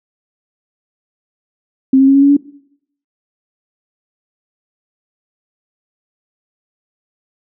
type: tone with pitch steps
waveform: sine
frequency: 265.3 / 269.2 / 273.1 / 277 / 281.1 / 285.2 Hz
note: C4 / C4 / C#4 / C#4 / C#4 / C#4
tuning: +24 / +49 / -26 / -1 / +24 / +49 cents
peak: -5 dBFS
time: 1.93-2.368 s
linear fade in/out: 5 ms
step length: 73 ms
effects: noise-tail reverb RT60 0.7 s tail -20 dB re dry